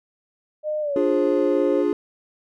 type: tone with pitch glide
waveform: sine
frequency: 609 to 533.2 Hz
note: D#5 to C5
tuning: -37 to +33 cents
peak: -22 dBFS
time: 0.63-1.85 s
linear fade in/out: 50 ms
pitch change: -230 cents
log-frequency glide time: 0.81-1.02 s
type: chord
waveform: triangle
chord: D diminished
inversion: none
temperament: equal with one note detuned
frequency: 293.7 / 351.3 / 415.3 Hz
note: D4 / F4 / Ab4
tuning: 0 / +10 / 0 cents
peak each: -21 dBFS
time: 0.96-1.93 s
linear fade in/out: 2 ms
effects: none

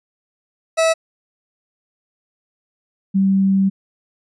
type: tone pair in turn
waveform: 40% pulse / sine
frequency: 650 / 193.7 Hz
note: E5 / G3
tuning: -24 / -20 cents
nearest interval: octave + major sixth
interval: 2096 cents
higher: first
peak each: -12 dBFS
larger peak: neither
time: 0.77-0.94 / 3.14-3.7 s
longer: second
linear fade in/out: 20 ms
effects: resampled to 24000 Hz

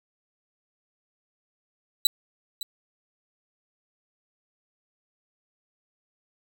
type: tone with echo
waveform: sawtooth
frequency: 3951 Hz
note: B7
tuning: in tune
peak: -13 dBFS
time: 2.05-2.07 s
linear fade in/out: 2 ms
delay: 560 ms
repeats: 1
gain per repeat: -14 dB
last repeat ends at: 2.63 s
effects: none

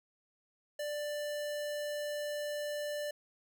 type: tone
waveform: square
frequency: 590 Hz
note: D5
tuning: 8 cents sharp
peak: -36 dBFS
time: 0.79-3.11 s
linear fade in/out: 5 ms
effects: none

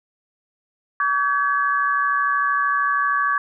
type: tone cluster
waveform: sine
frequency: 1141 / 1553 / 1686 Hz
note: C#6 / G6 / G#6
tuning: +50 / -17 / +26 cents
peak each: -19 / -26 / -23 dBFS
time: 1-3.38 s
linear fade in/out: 2 ms
effects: none

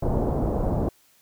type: low-pass noise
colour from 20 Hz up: pink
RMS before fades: -24 dBFS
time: 0.02-0.89 s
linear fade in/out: 5 ms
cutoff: 760 Hz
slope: 24 dB/octave
effects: white hiss -60 dBFS RMS until 1.21 s

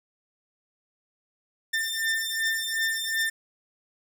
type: beating tone pair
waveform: sawtooth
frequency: 1794 / 1796.7 Hz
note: A6 / A6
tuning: +33 / +36 cents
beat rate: 2.7 Hz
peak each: -25 dBFS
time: 1.73-3.3 s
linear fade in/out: 10 ms
effects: none

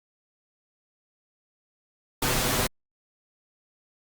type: noise with comb filter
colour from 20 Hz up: pink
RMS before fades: -25 dBFS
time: 2.22-2.67 s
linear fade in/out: 5 ms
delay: 7.9 ms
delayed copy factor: +0.7
effects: Opus 48 kbps

